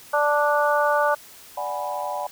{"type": "harmonic tone", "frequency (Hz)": 293.7, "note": "D4", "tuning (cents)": 0, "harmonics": [2, 3, 4, 5], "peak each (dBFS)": [-21, -23, -24, -25], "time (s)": [0.13, 1.15], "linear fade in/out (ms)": 10}
{"type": "chord", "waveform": "sine", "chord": "G# half-diminished seventh", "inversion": "second", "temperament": "equal", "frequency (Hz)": [587.3, 740, 830.6, 987.8], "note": ["D5", "F#5", "G#5", "B5"], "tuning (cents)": [0, 0, 0, 0], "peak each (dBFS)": -31, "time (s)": [1.57, 2.27], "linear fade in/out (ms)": 5}
{"effects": ["white hiss -46 dBFS RMS until 2.31 s"]}